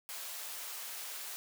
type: high-pass noise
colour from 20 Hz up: white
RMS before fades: -43 dBFS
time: 0.09-1.36 s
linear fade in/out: 0 ms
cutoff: 590 Hz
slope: 12 dB/octave
effects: none